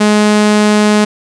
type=tone; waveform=sawtooth; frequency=210.4 Hz; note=G#3; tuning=23 cents sharp; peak=-3 dBFS; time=0-1.05 s; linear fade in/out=10 ms; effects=resampled to 22050 Hz